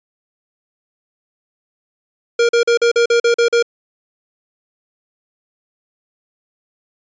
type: tone bursts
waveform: square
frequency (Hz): 470.3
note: A#4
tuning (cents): +15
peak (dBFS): -11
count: 9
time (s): 2.39-3.626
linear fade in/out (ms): 5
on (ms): 100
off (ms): 42
effects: resampled to 16000 Hz